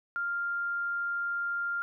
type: tone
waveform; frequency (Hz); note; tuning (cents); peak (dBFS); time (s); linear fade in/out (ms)
sine; 1396.9; F6; 0; -29; 0.16-1.82; 0
effects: none